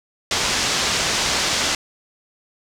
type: low-pass noise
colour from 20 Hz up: white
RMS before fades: -21 dBFS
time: 0.31-1.75 s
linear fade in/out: 2 ms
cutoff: 6600 Hz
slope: 24 dB/octave
effects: none